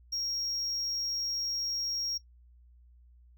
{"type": "tone", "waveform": "triangle", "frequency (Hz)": 5588, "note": "F8", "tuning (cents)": 0, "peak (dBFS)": -30, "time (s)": [0.12, 2.18], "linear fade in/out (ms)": 10, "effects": ["noise-tail reverb RT60 0.1 s tail -17 dB re dry", "added 60 Hz sine -55 dBFS peak until 3.37 s"]}